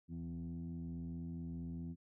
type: tone with frequency modulation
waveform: sine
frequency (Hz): 168.4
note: E3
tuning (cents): +37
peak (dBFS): -40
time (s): 0.08-1.96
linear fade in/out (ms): 50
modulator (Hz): 84.6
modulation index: 1.1
effects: tanh soft clip ceiling -37 dBFS